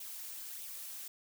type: noise with flanger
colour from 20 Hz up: blue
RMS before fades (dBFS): -45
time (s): 0-1.08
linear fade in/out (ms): 5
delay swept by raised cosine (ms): 0.3 to 3.8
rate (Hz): 1.6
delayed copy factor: +0.5
effects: none